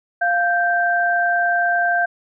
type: tone pair together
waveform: sine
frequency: 698.5 / 1568.1 Hz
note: F5 / G6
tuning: 0 / 0 cents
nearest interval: octave + major second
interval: 1400 cents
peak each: -18 dBFS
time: 0.21-2.06 s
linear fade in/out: 10 ms
effects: none